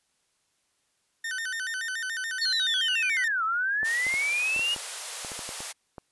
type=tone with vibrato; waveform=40% pulse; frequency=1661.2 Hz; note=G#6; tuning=in tune; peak=-29 dBFS; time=1.24-3.28 s; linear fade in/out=5 ms; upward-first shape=square; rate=7 Hz; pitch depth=160 cents each way
type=linear two-way sweep; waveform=sine; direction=down then up; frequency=4435 to 1275 to 2897 Hz; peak=-24 dBFS; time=2.41-4.75 s; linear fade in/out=10 ms; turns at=3.44 s
type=clicks; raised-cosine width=1 ms; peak=-25 dBFS; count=12; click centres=3.831 / 4.067 / 4.14 / 4.563 / 4.594 / 4.763 / 5.248 / 5.318 / 5.392 / 5.491 / 5.605 / 5.982 s
type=high-pass noise; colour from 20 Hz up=white; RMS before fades=-35 dBFS; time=3.84-5.73 s; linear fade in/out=20 ms; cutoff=450 Hz; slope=48 dB/octave
effects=white hiss -72 dBFS RMS until 6.11 s + resampled to 24000 Hz